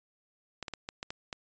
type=clicks; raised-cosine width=0.2 ms; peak=-20 dBFS; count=7; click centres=0.627 / 0.682 / 0.737 / 0.889 / 1.029 / 1.105 / 1.328 s; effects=resampled to 16000 Hz